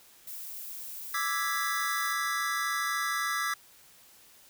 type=noise; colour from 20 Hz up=violet; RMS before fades=-41 dBFS; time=0.27-2.13 s; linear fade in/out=5 ms
type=chord; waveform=square; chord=E dominant seventh; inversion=third; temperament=equal; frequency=1174.7 / 1318.5 / 1661.2 / 1975.5 Hz; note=D6 / E6 / G#6 / B6; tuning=0 / 0 / 0 / 0 cents; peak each=-35 dBFS; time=1.14-3.54 s; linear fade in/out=5 ms
effects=white hiss -57 dBFS RMS until 4.49 s